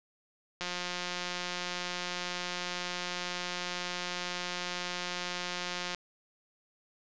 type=click train; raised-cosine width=0.2 ms; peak=-18 dBFS; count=951; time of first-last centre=0.61-5.947 s; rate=178 Hz; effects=resampled to 16000 Hz + 10-bit